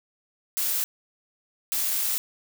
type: noise bursts at uneven times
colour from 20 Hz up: blue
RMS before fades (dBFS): -26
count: 2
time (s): 0.57-0.84 / 1.72-2.18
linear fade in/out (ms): 0
effects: none